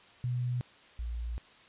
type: tone pair in turn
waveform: sine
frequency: 123.47 / 58.38 Hz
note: B2 / A#1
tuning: 0 / +3 cents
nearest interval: octave + minor second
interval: 1297 cents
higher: first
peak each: -29 / -33 dBFS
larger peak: first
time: 0.24-0.61 / 0.99-1.38 s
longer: second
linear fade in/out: 0 ms
effects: white hiss -57 dBFS RMS until 1.68 s + resampled to 8000 Hz